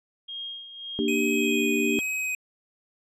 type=tone with tremolo; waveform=sine; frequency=3240 Hz; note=G#7; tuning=43 cents flat; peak=-32 dBFS; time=0.28-2.01 s; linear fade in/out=10 ms; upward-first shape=sine; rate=1.8 Hz; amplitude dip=65%
type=chord; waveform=sine; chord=G minor; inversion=first; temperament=equal with one note detuned; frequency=233.1 / 298.3 / 392 Hz; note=Bb3 / D4 / G4; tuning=0 / +27 / 0 cents; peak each=-27 dBFS; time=0.99-1.99 s; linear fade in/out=0 ms
type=tone with vibrato; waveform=square; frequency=2510 Hz; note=D#7; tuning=15 cents sharp; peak=-27 dBFS; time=1.08-2.35 s; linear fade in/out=2 ms; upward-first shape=sine; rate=1.2 Hz; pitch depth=18 cents each way
effects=low-pass 12000 Hz 12 dB/octave